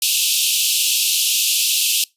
pink high-pass noise, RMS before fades -17 dBFS, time 0.02-2.04 s, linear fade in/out 2 ms, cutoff 2600 Hz, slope 96 dB/octave, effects noise-tail reverb RT60 0.2 s tail -24 dB re dry + resampled to 32000 Hz

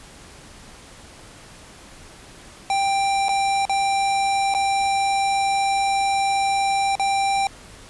square tone with dropouts, 788 Hz, G5, 9 cents sharp, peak -19 dBFS, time 2.7-7.47 s, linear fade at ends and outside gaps 1 ms, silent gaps 3.284-3.291 / 3.653-3.695 / 4.54-4.548 / 6.954-6.996 s, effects pink hiss -44 dBFS RMS until 7.89 s + resampled to 24000 Hz

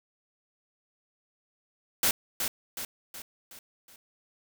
white noise with echo, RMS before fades -24 dBFS, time 2.03-2.11 s, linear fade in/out 2 ms, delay 370 ms, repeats 5, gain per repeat -6 dB, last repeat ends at 3.96 s, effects none

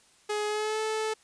sawtooth tone with pitch glide, 420 to 436.3 Hz, G#4 to A4, +19 to -15 cents, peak -24 dBFS, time 0.29-1.14 s, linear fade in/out 10 ms, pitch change +66 cents, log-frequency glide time 0.47-0.8 s, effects white hiss -61 dBFS RMS until 1.23 s + resampled to 22050 Hz

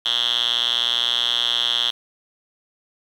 5% pulse tone with band-pass filter, 119.4 Hz, A#2, 42 cents sharp, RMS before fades -21 dBFS, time 0.05-1.91 s, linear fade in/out 10 ms, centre 3300 Hz, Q 9.4, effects 8-bit

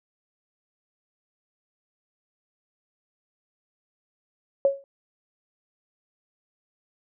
sine tone with exponential decay, 552 Hz, C#5, 7 cents flat, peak -13 dBFS, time 4.65-4.84 s, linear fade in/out 1 ms, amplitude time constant 41 ms, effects none

